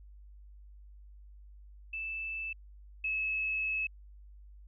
sine tone pair in turn, 2637 / 2590 Hz, E7 / E7, 0 / -31 cents, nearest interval unison, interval 31 cents, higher first, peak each -35 / -30 dBFS, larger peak second, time 1.93-2.53 / 3.04-3.87 s, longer second, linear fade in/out 5 ms, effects added 50 Hz sine -50 dBFS peak until 4.67 s

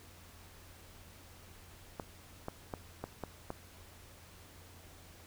clicks, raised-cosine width 1 ms, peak -24 dBFS, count 6, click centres 1.998 / 2.484 / 2.738 / 3.04 / 3.237 / 3.504 s, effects added 87 Hz sine -58 dBFS peak until 5.26 s + pink hiss -57 dBFS RMS until 5.26 s

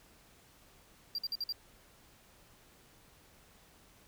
triangle tone bursts, 4737 Hz, D8, 14 cents sharp, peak -32 dBFS, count 5, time 1.15-1.524 s, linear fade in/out 2 ms, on 34 ms, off 51 ms, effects pink hiss -62 dBFS RMS until 4.07 s

